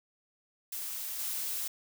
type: noise with level steps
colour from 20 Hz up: blue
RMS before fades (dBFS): -38 / -35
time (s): 0.72-1.68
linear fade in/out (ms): 5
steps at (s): 1.19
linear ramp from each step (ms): 2
effects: none